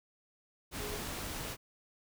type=tone in noise; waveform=sine; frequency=417.2 Hz; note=G#4; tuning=8 cents sharp; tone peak=-41 dBFS; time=0.78-1 s; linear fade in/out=50 ms; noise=pink; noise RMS=-40 dBFS; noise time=0.71-1.57 s; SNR=-4 dB; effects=none